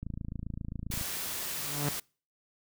click train, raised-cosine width 5 ms, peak -25 dBFS, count 28, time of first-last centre 0.03-1.012 s, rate 27.5 Hz
white noise, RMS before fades -36 dBFS, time 0.91-2 s, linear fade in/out 5 ms
sawtooth tone with exponential growth, 145 Hz, D3, 22 cents flat, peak -23 dBFS, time 1.46-1.89 s, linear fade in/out 2 ms, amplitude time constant 93 ms
effects noise-tail reverb RT60 0.4 s tail -26 dB re dry

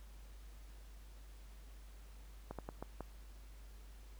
slowing click train, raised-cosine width 1 ms, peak -29 dBFS, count 5, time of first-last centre 2.51-3.007 s, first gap 77 ms, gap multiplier 1.33, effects added 50 Hz sine -52 dBFS peak until 4.19 s + pink hiss -65 dBFS RMS until 4.19 s

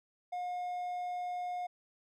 triangle tone, 717 Hz, F5, 45 cents sharp, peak -33 dBFS, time 0.32-1.67 s, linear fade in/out 10 ms, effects none

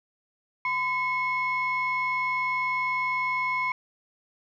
sine tone pair together, 1016 / 2188 Hz, B5 / C#7, +49 / -23 cents, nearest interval octave + minor second, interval 1328 cents, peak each -26 dBFS, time 0.65-3.72 s, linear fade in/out 2 ms, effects tanh soft clip ceiling -19 dBFS

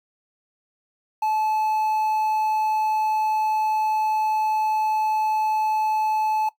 triangle tone with quantisation, 865 Hz, A5, 30 cents flat, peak -18 dBFS, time 1.22-6.49 s, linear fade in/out 5 ms, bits 8, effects noise-tail reverb RT60 0.1 s tail -17 dB re dry

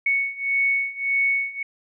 sine beating tone pair, 2217 / 2218.7 Hz, C#7 / C#7, 0 / +1 cents, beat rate 1.7 Hz, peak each -24 / -22 dBFS, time 0.06-1.63 s, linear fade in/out 5 ms, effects none

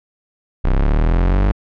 40% pulse linear sweep, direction up, 30.34 to 51.2 Hz, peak -11 dBFS, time 0.64-1.52 s, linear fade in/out 10 ms, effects low-pass 2000 Hz 12 dB/octave

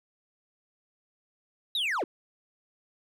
triangle linear sweep, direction down, 3951 to 265.9 Hz, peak -25 dBFS, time 1.75-2.04 s, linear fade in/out 2 ms, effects none

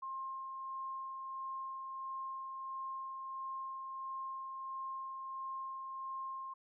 sine tone with tremolo, 1063 Hz, C6, 27 cents sharp, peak -39 dBFS, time 0.02-6.54 s, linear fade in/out 10 ms, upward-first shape sine, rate 1.5 Hz, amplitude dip 30%, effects none

